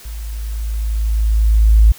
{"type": "tone with level ramp", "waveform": "sine", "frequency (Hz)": 54.2, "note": "A1", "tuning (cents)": -25, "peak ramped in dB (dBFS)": [-25, -4], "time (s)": [0.05, 1.92], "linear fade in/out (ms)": 5, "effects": ["white hiss -40 dBFS RMS until 1.98 s"]}